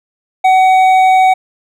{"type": "tone with hard clipping", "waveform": "sine", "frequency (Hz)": 752, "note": "F#5", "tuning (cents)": 28, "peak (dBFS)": -7, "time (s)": [0.44, 1.34], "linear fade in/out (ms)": 10, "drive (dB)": 7, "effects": []}